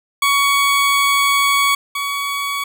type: tone pair in turn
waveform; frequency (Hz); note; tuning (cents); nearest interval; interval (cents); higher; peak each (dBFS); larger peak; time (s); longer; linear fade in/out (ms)
20% pulse; 1122 / 1126.9; C#6 / C#6; +21 / +28; unison; 7; second; -8 / -15; first; 0.22-1.75 / 1.95-2.64; first; 5
effects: none